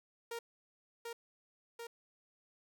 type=tone with echo; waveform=sawtooth; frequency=466.2 Hz; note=A#4; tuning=in tune; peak=-36 dBFS; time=0.31-0.39 s; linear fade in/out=5 ms; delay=740 ms; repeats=2; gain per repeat=-2 dB; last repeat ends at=1.87 s; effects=none